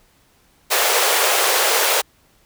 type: high-pass noise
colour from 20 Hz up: pink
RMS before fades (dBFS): -17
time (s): 0.7-2.02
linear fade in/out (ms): 20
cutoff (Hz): 410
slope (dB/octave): 48
effects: pink hiss -57 dBFS RMS until 2.45 s